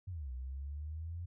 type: exponential two-way sweep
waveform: sine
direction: down then up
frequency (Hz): 98 to 61.9 to 88.3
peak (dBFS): -39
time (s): 0.07-1.26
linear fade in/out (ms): 10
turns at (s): 0.32
effects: none